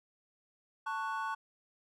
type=chord; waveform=triangle; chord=F# minor; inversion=first; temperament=just; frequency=888 / 1110 / 1480 Hz; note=A5 / C#6 / F#6; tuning=+16 / +2 / 0 cents; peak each=-36 / -36 / -38 dBFS; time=0.86-1.35 s; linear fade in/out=10 ms; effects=none